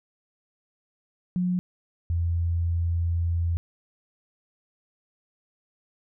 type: tone pair in turn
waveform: sine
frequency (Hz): 180.2 / 84.85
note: F#3 / F2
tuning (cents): -45 / -49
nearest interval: octave + minor second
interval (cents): 1304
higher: first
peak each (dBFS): -22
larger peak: neither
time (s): 1.36-1.59 / 2.1-3.57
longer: second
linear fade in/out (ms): 0
effects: none